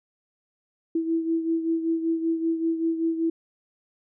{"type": "beating tone pair", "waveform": "sine", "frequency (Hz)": [327.4, 332.6], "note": ["E4", "E4"], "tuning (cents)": [-12, 16], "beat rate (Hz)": 5.2, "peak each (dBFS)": [-23, -30], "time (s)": [0.95, 3.3], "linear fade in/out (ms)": 5, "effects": []}